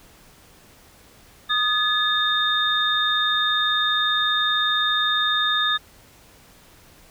sine tone cluster, 1242 / 1710 / 3655 Hz, D#6 / A6 / A#7, -3 / -50 / -35 cents, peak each -24 / -24 / -21 dBFS, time 1.49-5.78 s, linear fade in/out 20 ms, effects pink hiss -51 dBFS RMS until 7.1 s

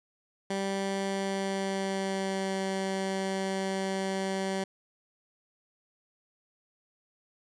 15% pulse tone with pitch glide, 195.2 to 192.18 Hz, G3 to G3, -7 to -34 cents, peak -23 dBFS, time 0.5-4.64 s, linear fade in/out 5 ms, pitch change -27 cents, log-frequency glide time 1.07-2.59 s, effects resampled to 22050 Hz

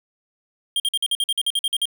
square tone bursts, 3205 Hz, G7, 38 cents sharp, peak -19 dBFS, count 13, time 0.76-1.855 s, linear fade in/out 2 ms, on 39 ms, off 49 ms, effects none

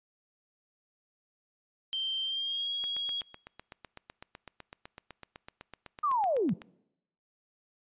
sine tone with pitch glide, 3136 to 3303 Hz, G7 to G#7, 0 to -10 cents, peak -30 dBFS, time 1.93-3.21 s, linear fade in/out 0 ms, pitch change +90 cents, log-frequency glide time 2.23-2.7 s
click train, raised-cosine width 0.3 ms, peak -28 dBFS, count 31, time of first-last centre 2.84-6.618 s, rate 7.94 Hz
sine linear sweep, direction down, 1244.5 to 140 Hz, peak -25 dBFS, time 6.03-6.54 s, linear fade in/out 10 ms
effects noise-tail reverb RT60 0.8 s tail -24 dB re dry + resampled to 8000 Hz

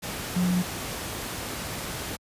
sine tone in noise, 179.9 Hz, F#3, 48 cents flat, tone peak -21 dBFS, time 0.35-0.63 s, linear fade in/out 20 ms, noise pink, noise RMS -33 dBFS, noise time 0.02-2.17 s, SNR +9 dB, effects high-pass 60 Hz 12 dB/octave + resampled to 32000 Hz

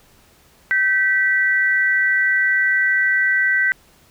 sine tone pair together, 1546.3 / 1959 Hz, G6 / B6, -24 / -15 cents, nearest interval major third, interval 409 cents, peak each -17 dBFS, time 0.71-3.72 s, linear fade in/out 0 ms, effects pink hiss -53 dBFS RMS until 4.1 s

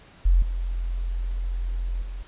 sine tone with level steps, 43.46 Hz, F1, 8 cents flat, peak -14 / -24 / -30 dBFS, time 0.25-2.23 s, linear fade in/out 10 ms, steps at 0.42 / 2.02 s, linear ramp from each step 2 ms, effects pink hiss -51 dBFS RMS until 2.27 s + resampled to 8000 Hz

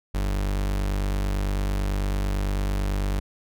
40% pulse tone, 49 Hz, G1, in tune, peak -22 dBFS, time 0.14-3.2 s, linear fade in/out 10 ms, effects none

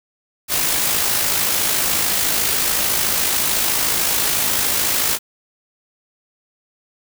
white noise with amplitude modulation, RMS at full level -17 dBFS, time 0.48-5.19 s, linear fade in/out 50 ms, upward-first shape sine, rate 53.8 Hz, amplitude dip 35%, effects none

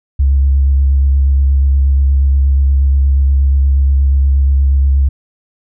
sine tone with vibrato, 68.5 Hz, C#2, 20 cents flat, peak -6 dBFS, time 0.19-5.09 s, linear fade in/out 10 ms, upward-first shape square, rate 8.4 Hz, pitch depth 18 cents each way, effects tanh soft clip ceiling -3 dBFS

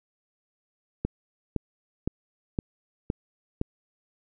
click train, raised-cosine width 3 ms, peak -13 dBFS, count 6, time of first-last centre 1.05-3.614 s, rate 1.95 Hz, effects none

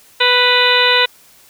harmonic tone with a mistuned harmonic, 493.9 Hz, B4, in tune, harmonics 1 / 2 / 3 / 4 / 5 / 6 / 7 / 8, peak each -18 / -18 / -18 / -18 / -18 / -18 / -18 / -18 dBFS, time 0.2-1.06 s, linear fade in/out 10 ms, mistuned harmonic 7, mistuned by +59 cents, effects white hiss -47 dBFS RMS until 1.49 s

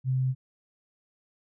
sine tone, 130 Hz, C3, 11 cents flat, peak -23 dBFS, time 0.04-0.35 s, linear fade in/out 50 ms, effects none

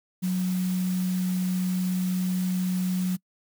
sine tone in noise, 183.3 Hz, F#3, 16 cents flat, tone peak -23 dBFS, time 0.22-3.17 s, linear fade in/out 20 ms, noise white, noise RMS -41 dBFS, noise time 0.22-3.17 s, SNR +15 dB, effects noise-tail reverb RT60 0.1 s tail -26 dB re dry

